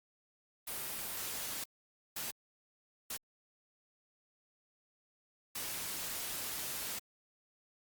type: noise bursts at uneven times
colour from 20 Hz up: white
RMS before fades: -40 dBFS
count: 4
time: 0.67-1.64 / 2.16-2.31 / 3.1-3.17 / 5.55-6.99 s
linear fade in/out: 5 ms
effects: Opus 32 kbps